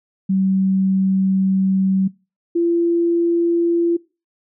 sine tone pair in turn, 191.1 / 340.5 Hz, G3 / F4, -44 / -44 cents, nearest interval minor seventh, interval 1000 cents, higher second, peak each -14 dBFS, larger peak neither, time 0.29-2.08 / 2.55-3.97 s, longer first, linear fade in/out 10 ms, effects noise-tail reverb RT60 0.3 s tail -22 dB re dry

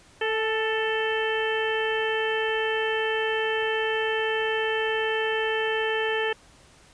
harmonic tone with a mistuned harmonic, 441.2 Hz, A4, 5 cents sharp, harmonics 1 / 2 / 3 / 4 / 5 / 6 / 7, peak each -26 / -32 / -38 / -29 / -39 / -34 / -34 dBFS, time 0.21-6.33 s, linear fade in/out 5 ms, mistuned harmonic 2, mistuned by -25 cents, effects pink hiss -54 dBFS RMS until 6.93 s + resampled to 22050 Hz

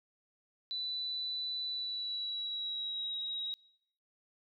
sine tone with pitch glide, 3981 to 3821 Hz, B7 to A#7, +13 to +42 cents, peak -35 dBFS, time 0.71-3.54 s, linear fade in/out 0 ms, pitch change -71 cents, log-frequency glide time 1.66-3.13 s, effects noise-tail reverb RT60 0.8 s tail -24 dB re dry

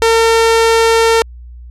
sawtooth tone, 454.4 Hz, A#4, 44 cents flat, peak -4 dBFS, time 0.02-1.22 s, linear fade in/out 0 ms, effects added 60 Hz sine -30 dBFS peak until 1.7 s + low-pass 9000 Hz 12 dB/octave

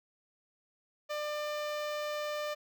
sawtooth tone with notch filter, 597 Hz, D5, 28 cents sharp, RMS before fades -36 dBFS, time 1.09-2.55 s, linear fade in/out 20 ms, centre 10000 Hz, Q 0.78, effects none

